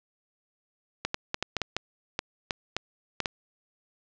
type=clicks; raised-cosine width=0.2 ms; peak=-10 dBFS; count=12; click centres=1.05 / 1.144 / 1.344 / 1.426 / 1.567 / 1.617 / 1.766 / 2.191 / 2.508 / 2.766 / 3.203 / 3.258 s; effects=low-pass 6000 Hz 12 dB/octave